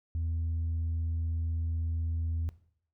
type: tone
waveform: sine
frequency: 82 Hz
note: E2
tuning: 9 cents flat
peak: -27 dBFS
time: 0.15-2.49 s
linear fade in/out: 0 ms
effects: noise-tail reverb RT60 0.6 s tail -19 dB re dry + tanh soft clip ceiling -27 dBFS